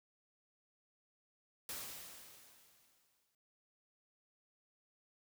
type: noise with exponential decay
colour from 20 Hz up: white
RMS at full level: -43 dBFS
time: 1.69-3.35 s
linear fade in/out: 2 ms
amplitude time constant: 360 ms
effects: none